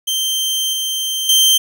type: tone with level steps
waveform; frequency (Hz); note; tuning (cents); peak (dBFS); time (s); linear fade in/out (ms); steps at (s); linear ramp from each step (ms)
sawtooth; 3136; G7; 0; -13 / -15 / -6; 0.07-1.58; 10; 0.73 / 1.29; 2
effects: none